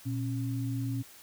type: tone pair together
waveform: sine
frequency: 118.95 / 272.8 Hz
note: A#2 / C#4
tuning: +35 / -28 cents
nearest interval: octave + major second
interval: 1437 cents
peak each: -31 / -35 dBFS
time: 0.05-1.03 s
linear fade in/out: 20 ms
effects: white hiss -53 dBFS RMS until 1.22 s